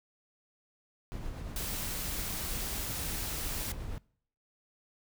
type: noise with tremolo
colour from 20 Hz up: brown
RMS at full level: -38 dBFS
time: 1.12-3.98 s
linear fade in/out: 0 ms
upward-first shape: sine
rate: 8.6 Hz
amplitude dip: 30%
type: noise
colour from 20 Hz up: white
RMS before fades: -38 dBFS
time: 1.56-3.72 s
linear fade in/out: 2 ms
effects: noise-tail reverb RT60 0.6 s tail -24 dB re dry